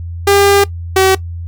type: tone pair in turn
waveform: sawtooth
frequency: 400.5 / 381 Hz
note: G4 / G4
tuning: +37 / -49 cents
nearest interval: minor second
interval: 86 cents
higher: first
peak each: -3 dBFS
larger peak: neither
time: 0.27-0.64 / 0.96-1.15 s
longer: first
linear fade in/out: 5 ms
effects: noise-tail reverb RT60 0.1 s tail -18 dB re dry + added 85 Hz sine -21 dBFS peak until 1.47 s